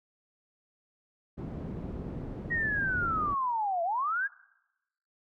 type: low-pass noise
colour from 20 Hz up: white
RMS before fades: -38 dBFS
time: 1.37-3.35 s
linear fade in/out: 20 ms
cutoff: 250 Hz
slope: 12 dB/octave
type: linear two-way sweep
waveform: sine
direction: down then up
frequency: 1900 to 659.3 to 1675 Hz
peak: -27 dBFS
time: 2.5-4.28 s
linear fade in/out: 20 ms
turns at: 3.83 s
effects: noise-tail reverb RT60 0.9 s tail -21 dB re dry